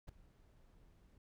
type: noise with ADSR envelope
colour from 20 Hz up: brown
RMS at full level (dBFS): -45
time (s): 0.07-1.18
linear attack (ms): 19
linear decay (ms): 6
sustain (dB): -20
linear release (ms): 3
effects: none